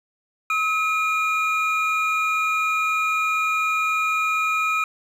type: tone pair together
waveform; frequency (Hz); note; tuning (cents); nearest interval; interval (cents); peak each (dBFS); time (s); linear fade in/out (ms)
triangle; 1283 / 2426; E6 / D#7; -47 / -44; major seventh; 1103; -20 / -21; 0.5-4.84; 2
effects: resampled to 32000 Hz + 8-bit